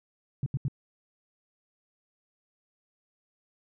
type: tone bursts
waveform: sine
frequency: 134.8 Hz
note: C#3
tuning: 48 cents flat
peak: -25 dBFS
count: 3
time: 0.43-0.682 s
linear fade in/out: 2 ms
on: 32 ms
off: 78 ms
effects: none